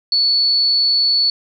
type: tone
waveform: sine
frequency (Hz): 4435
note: C#8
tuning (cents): 0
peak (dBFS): -12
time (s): 0.12-1.3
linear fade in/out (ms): 2
effects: none